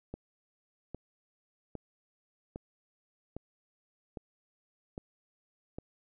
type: click train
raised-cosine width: 2 ms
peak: -26 dBFS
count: 8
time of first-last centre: 0.14-5.785 s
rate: 1.24 Hz
effects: none